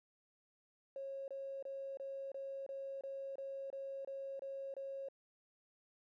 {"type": "tone bursts", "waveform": "triangle", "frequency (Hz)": 545, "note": "C#5", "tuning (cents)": -29, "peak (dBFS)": -38, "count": 12, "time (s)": [0.96, 5.086], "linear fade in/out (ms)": 2, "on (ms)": 320, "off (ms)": 26, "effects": ["tanh soft clip ceiling -40 dBFS"]}